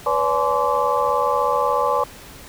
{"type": "tone cluster", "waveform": "sine", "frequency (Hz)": [494.4, 571, 851, 1038, 1152], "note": ["B4", "D5", "G#5", "C6", "D6"], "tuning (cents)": [2, -49, 42, -14, -34], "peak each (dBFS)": -23, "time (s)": [0.06, 2.04], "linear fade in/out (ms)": 5, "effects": ["pink hiss -41 dBFS RMS until 2.48 s"]}